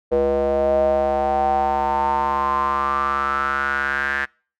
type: tone with band-pass filter sweep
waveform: square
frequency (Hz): 69.3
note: C#2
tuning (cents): 0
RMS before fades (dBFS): -20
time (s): 0.11-4.26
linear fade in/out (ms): 20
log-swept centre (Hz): 510 to 1700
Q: 7.8
effects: noise-tail reverb RT60 0.4 s tail -26 dB re dry